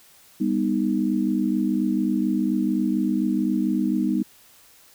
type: chord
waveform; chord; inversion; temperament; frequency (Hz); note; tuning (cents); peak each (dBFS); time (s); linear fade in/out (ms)
sine; G augmented; none; equal with one note detuned; 199.77 / 246.9 / 311.1; G3 / B3 / D#4; +33 / 0 / 0; -24; 0.4-4.23; 10
effects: white hiss -53 dBFS RMS until 4.94 s